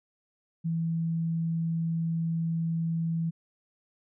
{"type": "tone", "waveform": "sine", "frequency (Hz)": 164.81, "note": "E3", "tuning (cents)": 0, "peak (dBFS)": -26, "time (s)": [0.64, 3.31], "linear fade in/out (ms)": 20, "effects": []}